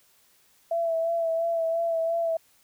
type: tone with vibrato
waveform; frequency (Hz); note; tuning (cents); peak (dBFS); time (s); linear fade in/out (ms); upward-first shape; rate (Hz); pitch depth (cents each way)
sine; 664; E5; +12; -23; 0.71-2.37; 5; sine; 2.9; 29
effects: white hiss -62 dBFS RMS until 2.63 s